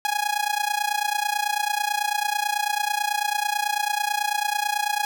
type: tone with amplitude modulation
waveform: sawtooth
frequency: 830.6 Hz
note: G#5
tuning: in tune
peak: -15 dBFS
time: 0.05-5.05 s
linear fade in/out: 0 ms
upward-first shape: sine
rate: 29.1 Hz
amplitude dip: 85%
effects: none